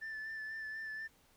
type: tone with vibrato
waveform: sine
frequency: 1760 Hz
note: A6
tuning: in tune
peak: -38 dBFS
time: 0.01-1.08 s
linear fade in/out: 20 ms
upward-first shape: sine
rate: 4.1 Hz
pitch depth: 24 cents each way
effects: tanh soft clip ceiling -39 dBFS + pink hiss -68 dBFS RMS until 1.36 s